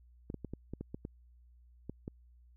clicks, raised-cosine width 3 ms, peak -27 dBFS, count 10, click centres 0.301 / 0.343 / 0.447 / 0.536 / 0.736 / 0.81 / 0.945 / 1.051 / 1.896 / 2.079 s, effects added 60 Hz sine -58 dBFS peak until 2.56 s

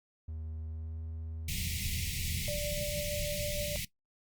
triangle tone with pitch glide, 79.2 to 80.44 Hz, D#2 to E2, +31 to -42 cents, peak -36 dBFS, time 0.28-2.5 s, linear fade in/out 5 ms, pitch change +27 cents, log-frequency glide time 0.64-0.98 s
pink band-stop noise, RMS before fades -36 dBFS, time 1.48-3.85 s, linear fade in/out 5 ms, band 200 to 2000 Hz, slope 96 dB/octave
sine tone with tremolo, 588 Hz, D5, 2 cents sharp, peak -34 dBFS, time 2.48-3.76 s, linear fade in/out 0 ms, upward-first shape triangle, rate 6.4 Hz, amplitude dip 40%
effects noise-tail reverb RT60 0.1 s tail -18 dB re dry + Opus 48 kbps

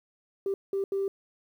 sine tone bursts at uneven times, 392 Hz, G4, in tune, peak -25 dBFS, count 3, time 0.46-0.54 / 0.73-0.84 / 0.92-1.08 s, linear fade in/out 2 ms, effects tanh soft clip ceiling -21 dBFS + 10-bit

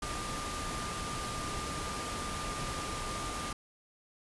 sine tone in noise, 1200 Hz, D6, 37 cents sharp, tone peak -40 dBFS, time 0.02-3.53 s, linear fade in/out 5 ms, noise pink, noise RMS -38 dBFS, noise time 0.02-3.53 s, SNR -5 dB, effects resampled to 24000 Hz

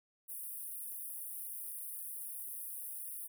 pink high-pass noise, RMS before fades -44 dBFS, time 0.28-3.28 s, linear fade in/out 20 ms, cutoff 9300 Hz, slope 96 dB/octave, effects none

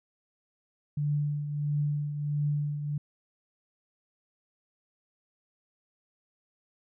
sine tone with tremolo, 146.83 Hz, D3, in tune, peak -24 dBFS, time 0.97-2.98 s, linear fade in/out 5 ms, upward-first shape triangle, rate 1.5 Hz, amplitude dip 60%, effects none

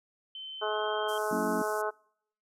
sine tone with pitch glide, 3076 to 3161 Hz, G7 to G7, -33 to +14 cents, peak -39 dBFS, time 0.35-1.18 s, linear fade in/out 2 ms, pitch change +47 cents, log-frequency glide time 0.66-0.76 s
harmonic tone, 213.1 Hz, G#3, 45 cents sharp, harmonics 2 / 3 / 4 / 5 / 6 / 7, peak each -33 / -35 / -36 / -37 / -38 / -38 dBFS, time 0.61-1.91 s, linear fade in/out 20 ms
white band-pass noise, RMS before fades -48 dBFS, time 1.08-1.82 s, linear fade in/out 10 ms, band 5100 to 13000 Hz, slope 48 dB/octave
sine chord, F# dominant seventh, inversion none, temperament equal with one note detuned, 185 / 227.6 / 277.2 / 329.6 Hz, F#3 / A#3 / C#4 / E4, 0 / -41 / 0 / 0 cents, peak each -37 / -34 / -35 / -38 dBFS, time 1.31-1.62 s, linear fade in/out 5 ms
effects noise-tail reverb RT60 0.7 s tail -26 dB re dry

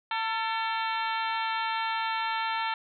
harmonic tone with a mistuned harmonic, 449.6 Hz, A4, 37 cents sharp, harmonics 2 / 3 / 4 / 5 / 6 / 7 / 8 / 9, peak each -30 / -34 / -36 / -38 / -40 / -41 / -42 / -43 dBFS, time 0.11-2.74 s, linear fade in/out 2 ms, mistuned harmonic 4, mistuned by -43 cents, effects none

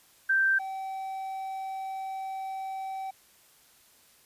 sine / triangle tone pair in turn, 1566 / 768.7 Hz, G6 / G5, -2 / -34 cents, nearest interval octave, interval 1232 cents, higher first, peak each -21 / -31 dBFS, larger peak first, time 0.29-0.59 / 0.59-3.11 s, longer second, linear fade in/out 10 ms, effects white hiss -60 dBFS RMS until 4.25 s + resampled to 32000 Hz

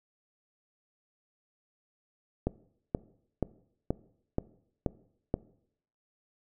click train, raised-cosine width 2 ms, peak -14 dBFS, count 7, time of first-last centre 2.47-5.341 s, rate 2.09 Hz, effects noise-tail reverb RT60 0.7 s tail -20 dB re dry

